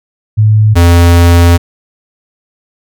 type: tone pair in turn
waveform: sine / square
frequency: 107.4 / 85.99 Hz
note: A2 / F2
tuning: -41 / -26 cents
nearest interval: major third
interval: 385 cents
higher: first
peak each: -3 dBFS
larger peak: neither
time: 0.37-0.75 / 0.75-1.58 s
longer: second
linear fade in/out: 20 ms
effects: none